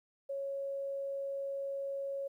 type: tone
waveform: sine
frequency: 552 Hz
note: C#5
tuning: 7 cents flat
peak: -35 dBFS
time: 0.29-2.28 s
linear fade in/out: 10 ms
effects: 12-bit